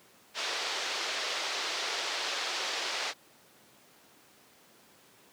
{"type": "band-pass noise", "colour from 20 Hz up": "white", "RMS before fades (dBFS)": -34, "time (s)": [0.34, 3.14], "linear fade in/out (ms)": 50, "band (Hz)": [370, 5200], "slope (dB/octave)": 24, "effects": ["pink hiss -59 dBFS RMS until 5.32 s", "high-pass 200 Hz 12 dB/octave"]}